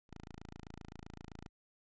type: tone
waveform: 5% pulse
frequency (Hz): 27.72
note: A0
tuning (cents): +14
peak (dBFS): -38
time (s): 0.09-1.49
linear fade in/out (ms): 10
effects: resampled to 16000 Hz